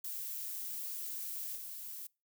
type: noise with level steps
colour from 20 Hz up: violet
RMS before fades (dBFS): -41 / -45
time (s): 0.04-2.07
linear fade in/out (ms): 5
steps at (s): 1.55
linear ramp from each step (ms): 20
effects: noise-tail reverb RT60 0.3 s tail -26 dB re dry